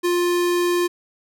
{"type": "tone", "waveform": "square", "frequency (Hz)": 351.3, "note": "F4", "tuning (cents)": 10, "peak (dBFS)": -18, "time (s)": [0.03, 0.88], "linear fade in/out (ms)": 20, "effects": []}